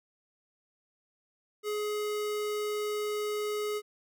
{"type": "tone", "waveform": "square", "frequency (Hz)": 420.1, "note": "G#4", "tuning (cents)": 20, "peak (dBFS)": -31, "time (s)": [1.63, 3.82], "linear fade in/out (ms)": 50, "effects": []}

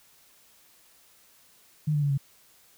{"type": "tone with pitch steps", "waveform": "sine", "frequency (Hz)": [152, 147.33, 142.81, 138.42], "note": ["D#3", "D3", "D3", "C#3"], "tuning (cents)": [-40, 6, -48, -2], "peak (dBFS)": -22, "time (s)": [1.87, 2.178], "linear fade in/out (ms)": 10, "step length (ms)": 77, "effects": ["white hiss -59 dBFS RMS until 2.77 s"]}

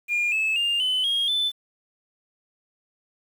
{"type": "tone with pitch steps", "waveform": "sine", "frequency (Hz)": [2415, 2603, 2806, 3025, 3261, 3515], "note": ["D7", "E7", "F7", "F#7", "G#7", "A7"], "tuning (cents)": [48, -22, 8, 38, -32, -2], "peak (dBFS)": -19, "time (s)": [0.08, 1.52], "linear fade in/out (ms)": 50, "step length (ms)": 240, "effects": ["tanh soft clip ceiling -18 dBFS", "8-bit"]}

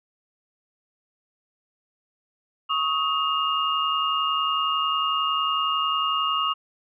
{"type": "tone cluster", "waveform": "sine", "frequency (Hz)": [1111, 1262, 2830], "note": ["C#6", "D#6", "F7"], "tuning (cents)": [4, 24, 22], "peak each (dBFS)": [-26, -25, -26], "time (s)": [2.69, 6.54], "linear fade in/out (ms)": 20, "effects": []}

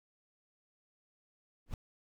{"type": "noise with exponential growth", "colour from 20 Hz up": "brown", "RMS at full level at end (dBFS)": -31, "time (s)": [1.66, 1.74], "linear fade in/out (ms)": 2, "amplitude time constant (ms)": 16, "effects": []}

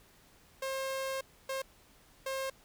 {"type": "tone bursts at uneven times", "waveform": "sawtooth", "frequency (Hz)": 534, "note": "C5", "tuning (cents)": 35, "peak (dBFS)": -30, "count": 3, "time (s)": [[0.62, 1.21], [1.49, 1.62], [2.26, 2.5]], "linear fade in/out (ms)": 5, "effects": ["pink hiss -62 dBFS RMS until 2.64 s"]}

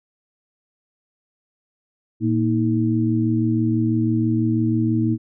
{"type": "tone cluster", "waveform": "sine", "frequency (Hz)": [115.8, 232.7, 318.8], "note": ["A#2", "A#3", "D#4"], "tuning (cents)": [-11, -3, 42], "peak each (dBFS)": -21, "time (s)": [2.2, 5.18], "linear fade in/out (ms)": 50, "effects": []}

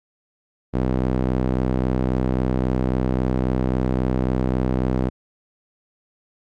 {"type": "tone with band-pass filter", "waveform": "sawtooth", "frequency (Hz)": 63.7, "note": "C2", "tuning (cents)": -46, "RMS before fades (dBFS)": -21, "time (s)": [0.73, 5.1], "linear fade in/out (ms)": 20, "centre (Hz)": 280, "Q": 0.67, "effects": ["AAC 64 kbps"]}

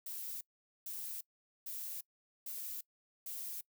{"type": "noise bursts", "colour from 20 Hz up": "violet", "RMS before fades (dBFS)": -43, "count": 5, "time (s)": [0.06, 3.61], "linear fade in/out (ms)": 5, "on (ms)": 350, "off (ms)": 450, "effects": ["noise-tail reverb RT60 0.1 s tail -23 dB re dry"]}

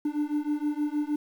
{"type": "beating tone pair", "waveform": "triangle", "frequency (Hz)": [293.7, 300.1], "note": ["D4", "D4"], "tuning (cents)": [0, 38], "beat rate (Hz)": 6.4, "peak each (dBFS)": -27, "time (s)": [0.05, 1.16], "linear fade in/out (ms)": 5, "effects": ["9-bit"]}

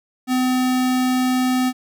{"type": "tone", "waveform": "square", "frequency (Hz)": 254.6, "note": "C4", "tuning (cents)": -47, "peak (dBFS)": -17, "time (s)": [0.27, 1.73], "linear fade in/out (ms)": 50, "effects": []}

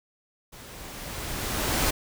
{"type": "noise with level ramp", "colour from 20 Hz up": "pink", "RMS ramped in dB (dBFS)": [-46, -23], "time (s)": [0.52, 1.91], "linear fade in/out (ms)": 10, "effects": []}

